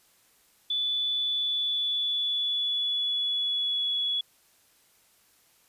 sine tone with pitch glide, 3473 to 3382 Hz, A7 to G#7, -23 to +31 cents, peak -25 dBFS, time 0.7-4.21 s, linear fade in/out 5 ms, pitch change -46 cents, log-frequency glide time 1.14-3.92 s, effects white hiss -63 dBFS RMS until 5.68 s + resampled to 32000 Hz

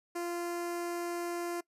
sawtooth tone with notch filter, 346.1 Hz, F4, 16 cents flat, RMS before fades -36 dBFS, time 0.15-1.61 s, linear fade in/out 10 ms, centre 3500 Hz, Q 1.4, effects noise-tail reverb RT60 0.1 s tail -22 dB re dry + resampled to 32000 Hz

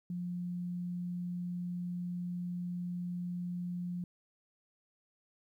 sine tone, 176.8 Hz, F3, 22 cents sharp, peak -35 dBFS, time 0.1-4.04 s, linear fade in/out 2 ms, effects 12-bit

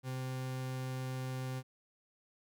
40% pulse tone, 129.6 Hz, C3, 16 cents flat, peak -36 dBFS, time 0.03-1.63 s, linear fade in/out 50 ms, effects none

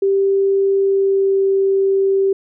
sine tone with pitch glide, 392 to 389.3 Hz, G4 to G4, 0 to -12 cents, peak -12 dBFS, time 0.02-2.33 s, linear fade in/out 5 ms, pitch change -12 cents, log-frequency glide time 0.78-1.43 s, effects none

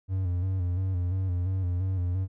triangle tone with vibrato, 91.6 Hz, F#2, 17 cents flat, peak -23 dBFS, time 0.08-2.28 s, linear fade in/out 50 ms, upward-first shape square, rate 2.9 Hz, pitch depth 56 cents each way, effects none

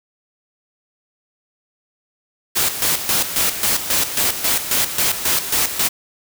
white noise with tremolo, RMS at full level -17 dBFS, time 2.55-5.89 s, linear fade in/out 20 ms, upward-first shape square, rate 3.7 Hz, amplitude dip 65%, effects none

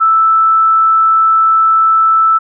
sine tone, 1318.5 Hz, E6, in tune, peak -6 dBFS, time 0-2.39 s, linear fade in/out 20 ms, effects none

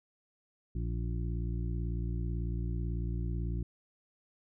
harmonic tone, 58.1 Hz, A#1, 5 cents flat, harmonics 1 / 2 / 3 / 5 / 6, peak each -33 / -37 / -41 / -47 / -48 dBFS, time 0.75-3.63 s, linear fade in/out 5 ms, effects none

